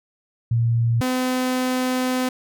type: tone pair in turn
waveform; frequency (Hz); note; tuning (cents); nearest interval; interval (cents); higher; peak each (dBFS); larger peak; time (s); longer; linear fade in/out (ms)
sine / sawtooth; 116.54 / 254.8; A#2 / C4; 0 / -46; octave + major second; 1354; second; -16; neither; 0.51-1.01 / 1.01-2.29; second; 5
effects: none